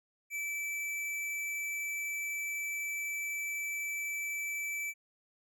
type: tone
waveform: square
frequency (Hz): 2316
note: D7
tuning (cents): -25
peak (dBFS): -35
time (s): 0.3-4.94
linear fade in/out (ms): 50
effects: none